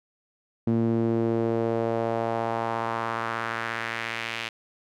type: tone with band-pass filter sweep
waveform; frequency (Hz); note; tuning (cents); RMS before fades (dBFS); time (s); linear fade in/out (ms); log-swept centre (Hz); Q
sawtooth; 114.6; A#2; -29; -27; 0.67-4.49; 5; 250 to 2700; 1.9
effects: none